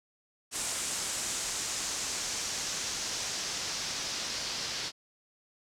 white noise with low-pass filter sweep, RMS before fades -35 dBFS, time 0.51-4.92 s, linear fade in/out 50 ms, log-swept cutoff 8100 to 5000 Hz, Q 2, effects none

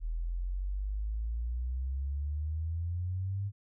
sine exponential sweep, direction up, 39.6 to 101.8 Hz, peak -31 dBFS, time 0-3.52 s, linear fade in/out 50 ms, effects none

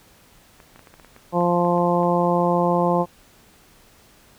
clicks, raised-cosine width 0.5 ms, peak -30 dBFS, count 12, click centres 0.602 / 0.76 / 0.793 / 0.872 / 0.94 / 0.998 / 1.047 / 1.164 / 1.408 / 1.649 / 1.78 / 2.032 s
harmonic tone, 174.61 Hz, F3, in tune, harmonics 1 / 2 / 3 / 4 / 5 / 6, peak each -22 / -24 / -22 / -25 / -24 / -26 dBFS, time 1.32-3.06 s, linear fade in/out 50 ms
effects pink hiss -53 dBFS RMS until 4.38 s

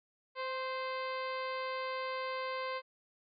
harmonic tone with a mistuned harmonic, 519 Hz, C5, 14 cents flat, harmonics 1 / 2 / 3 / 4 / 5 / 6 / 7 / 8 / 9, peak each -39 / -39 / -47 / -45 / -50 / -53 / -56 / -53 / -54 dBFS, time 0.35-2.82 s, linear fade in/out 50 ms, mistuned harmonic 2, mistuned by +21 cents, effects none

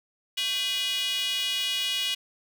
square tone with high-pass filter, 223.8 Hz, A3, 30 cents sharp, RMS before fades -28 dBFS, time 0.37-2.15 s, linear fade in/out 10 ms, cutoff 3000 Hz, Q 5.5, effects none

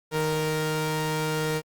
sawtooth tone pair together, 155.58 / 466.2 Hz, D#3 / A#4, 0 / 0 cents, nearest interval octave + perfect fifth, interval 1900 cents, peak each -24 / -23 dBFS, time 0.11-1.62 s, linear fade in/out 50 ms, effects Opus 48 kbps

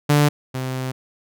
sawtooth tone pair in turn, 146.83 / 129.7 Hz, D3 / C3, 0 / -15 cents, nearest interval major second, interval 215 cents, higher first, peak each -9 / -20 dBFS, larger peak first, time 0.09-0.29 / 0.54-0.92 s, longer second, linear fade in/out 10 ms, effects none

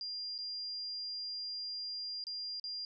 sine tone with dropouts, 4800 Hz, D8, 37 cents sharp, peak -38 dBFS, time 0.01-2.85 s, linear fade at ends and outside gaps 1 ms, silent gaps 0.38-0.387 / 2.24-2.268 / 2.598-2.64 s, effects none

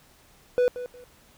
triangle tone with echo, 493.9 Hz, B4, in tune, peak -16 dBFS, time 0.58-0.68 s, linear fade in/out 0 ms, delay 180 ms, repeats 2, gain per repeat -13 dB, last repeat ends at 1.04 s, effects pink hiss -57 dBFS RMS until 1.37 s

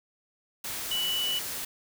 sine tone in noise, 2960 Hz, F#7, in tune, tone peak -27 dBFS, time 0.91-1.39 s, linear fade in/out 5 ms, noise white, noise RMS -35 dBFS, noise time 0.64-1.65 s, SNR +5 dB, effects none

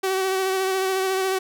sawtooth tone with vibrato, 380 Hz, F#4, 46 cents sharp, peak -17 dBFS, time 0.03-1.39 s, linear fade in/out 10 ms, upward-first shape sine, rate 14 Hz, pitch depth 23 cents each way, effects none

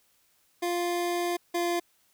25% pulse tone pair in turn, 349.2 / 346.4 Hz, F4 / F4, 0 / -14 cents, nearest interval unison, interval 14 cents, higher first, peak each -23 / -22 dBFS, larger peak second, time 0.62-1.37 / 1.54-1.8 s, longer first, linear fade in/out 10 ms, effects white hiss -67 dBFS RMS until 2.13 s

